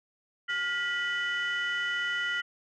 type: tone cluster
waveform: sine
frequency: 1415 / 1950 / 2983 Hz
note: F6 / B6 / F#7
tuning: +22 / -23 / +13 cents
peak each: -30 / -30 / -34 dBFS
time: 0.48-2.42 s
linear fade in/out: 20 ms
effects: tanh soft clip ceiling -23 dBFS